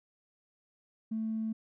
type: tone with tanh clipping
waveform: triangle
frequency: 221 Hz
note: A3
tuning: 8 cents sharp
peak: -31 dBFS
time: 1.11-1.53 s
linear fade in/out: 10 ms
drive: 4 dB
effects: none